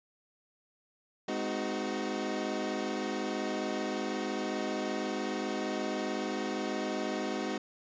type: chord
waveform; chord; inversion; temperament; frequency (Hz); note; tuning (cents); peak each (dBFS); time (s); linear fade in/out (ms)
25% pulse; Ab dominant seventh; none; equal with one note detuned; 207.7 / 255.5 / 311.1 / 370; Ab3 / C4 / Eb4 / Gb4; 0 / -41 / 0 / 0; -34; 1.28-7.58; 5
effects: resampled to 16000 Hz